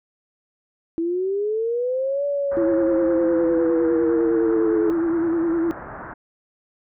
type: linear two-way sweep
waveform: sine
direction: up then down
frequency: 325.9 to 573 to 425.8 Hz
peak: -20 dBFS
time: 0.98-4.9 s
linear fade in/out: 0 ms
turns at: 2.25 s
type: low-pass noise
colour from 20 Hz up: white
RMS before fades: -36 dBFS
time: 2.51-6.14 s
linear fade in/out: 10 ms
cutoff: 1600 Hz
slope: 48 dB/octave
type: tone with vibrato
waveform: sine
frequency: 333.3 Hz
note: E4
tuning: 19 cents sharp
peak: -18 dBFS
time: 2.57-5.71 s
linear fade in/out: 0 ms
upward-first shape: sine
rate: 9.8 Hz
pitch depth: 46 cents each way
effects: none